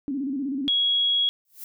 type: tone with vibrato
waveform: sine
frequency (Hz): 273.4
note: C#4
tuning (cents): -24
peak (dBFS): -25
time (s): 0.08-0.68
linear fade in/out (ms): 0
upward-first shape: square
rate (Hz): 16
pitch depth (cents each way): 88
type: tone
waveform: sine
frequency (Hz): 3322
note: G#7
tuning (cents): 0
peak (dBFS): -19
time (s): 0.68-1.29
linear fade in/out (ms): 0
type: noise with exponential growth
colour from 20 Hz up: violet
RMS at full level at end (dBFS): -34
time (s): 1.45-1.64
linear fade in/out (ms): 1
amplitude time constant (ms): 40
effects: none